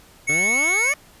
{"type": "tone", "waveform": "square", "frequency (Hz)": 2206, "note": "C#7", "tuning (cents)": -9, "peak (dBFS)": -18, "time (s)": [0.27, 0.94], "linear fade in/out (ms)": 20}
{"type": "exponential sweep", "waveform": "15% pulse", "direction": "up", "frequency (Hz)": [140, 608], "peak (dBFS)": -21, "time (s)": [0.29, 0.94], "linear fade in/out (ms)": 2}
{"effects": ["pink hiss -50 dBFS RMS until 1.2 s", "resampled to 32000 Hz"]}